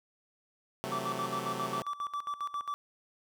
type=chord; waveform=10% pulse; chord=F# half-diminished seventh; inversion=second; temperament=equal; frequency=130.81 / 164.81 / 185 / 220 Hz; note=C3 / E3 / F#3 / A3; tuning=0 / 0 / 0 / 0 cents; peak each=-32 / -38 / -32 / -32 dBFS; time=0.84-1.82 s; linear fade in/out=0 ms
type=tone with tremolo; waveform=triangle; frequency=1160 Hz; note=D6; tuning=22 cents flat; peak=-30 dBFS; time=0.92-2.74 s; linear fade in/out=0 ms; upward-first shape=square; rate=7.4 Hz; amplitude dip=80%
effects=none